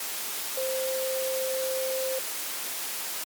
sine tone in noise, 523.3 Hz, C5, in tune, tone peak -27 dBFS, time 0.57-2.19 s, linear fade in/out 5 ms, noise white, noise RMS -33 dBFS, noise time 0-3.24 s, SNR +3 dB, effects high-pass 300 Hz 12 dB/octave + MP3 96 kbps

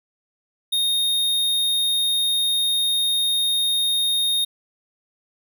square tone, 3700 Hz, A#7, 14 cents flat, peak -19 dBFS, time 0.72-4.45 s, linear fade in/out 10 ms, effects none

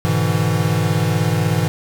square chord, E dominant seventh, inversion first, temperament equal with one note detuned, 103.83 / 123.47 / 146.83 / 163.11 Hz, G#2 / B2 / D3 / E3, 0 / 0 / 0 / -18 cents, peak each -21 / -23 / -24 / -20 dBFS, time 0.05-1.68 s, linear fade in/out 0 ms, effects none

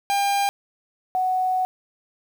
45% pulse / sine tone pair in turn, 801 / 742.6 Hz, G5 / F#5, +37 / +6 cents, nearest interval minor second, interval 131 cents, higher first, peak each -19 dBFS, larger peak neither, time 0.1-0.49 / 1.15-1.65 s, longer second, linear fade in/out 0 ms, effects 8-bit

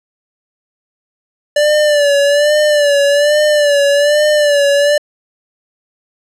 square tone with vibrato, 584 Hz, D5, 10 cents flat, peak -9 dBFS, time 1.56-4.98 s, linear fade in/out 5 ms, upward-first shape sine, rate 1.2 Hz, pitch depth 56 cents each way, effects low-pass 9000 Hz 12 dB/octave

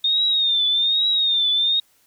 sine tone with vibrato, 3667 Hz, A#7, 29 cents flat, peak -16 dBFS, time 0.04-1.8 s, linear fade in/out 5 ms, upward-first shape triangle, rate 1.2 Hz, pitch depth 100 cents each way, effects white hiss -60 dBFS RMS until 2.06 s

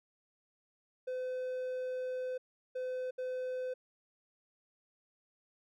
triangle tone bursts at uneven times, 509 Hz, C5, 48 cents flat, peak -33 dBFS, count 3, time 1.07-2.38 / 2.75-3.11 / 3.18-3.74 s, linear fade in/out 10 ms, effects none

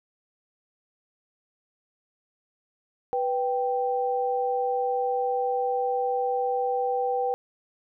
sine tone pair together, 493 / 782.6 Hz, B4 / G5, -3 / -3 cents, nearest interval minor sixth, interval 800 cents, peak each -26 dBFS, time 3.13-7.34 s, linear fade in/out 0 ms, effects none

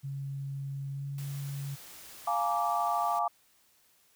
sine tone with pitch glide, 138 to 139.93 Hz, C#3 to C#3, -7 to +17 cents, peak -34 dBFS, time 0.03-1.76 s, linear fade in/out 20 ms, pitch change +24 cents, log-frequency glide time 0.94-1.05 s
white noise, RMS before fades -49 dBFS, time 1.18-3.19 s, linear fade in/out 2 ms
sine chord, Bb dominant seventh, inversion second, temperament just, 699.2 / 839.1 / 932.3 / 1165.4 Hz, F5 / Ab5 / Bb5 / D6, +2 / +18 / 0 / -14 cents, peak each -31 / -32 / -36 / -31 dBFS, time 2.27-3.28 s, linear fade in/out 5 ms
effects white hiss -66 dBFS RMS until 4.15 s

